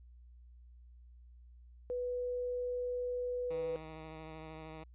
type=tone; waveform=sine; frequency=493.9 Hz; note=B4; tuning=in tune; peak=-34 dBFS; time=1.9-3.76 s; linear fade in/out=0 ms
type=tone with vibrato; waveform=10% pulse; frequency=158 Hz; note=D#3; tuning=27 cents sharp; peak=-38 dBFS; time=3.5-4.84 s; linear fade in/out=10 ms; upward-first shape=triangle; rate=13 Hz; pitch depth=22 cents each way
effects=added 60 Hz sine -54 dBFS peak until 4.94 s + resampled to 8000 Hz